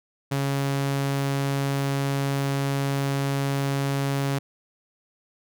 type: tone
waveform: sawtooth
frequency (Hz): 138.59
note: C#3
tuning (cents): 0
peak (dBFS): -19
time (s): 0.31-4.39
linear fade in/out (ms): 10
effects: none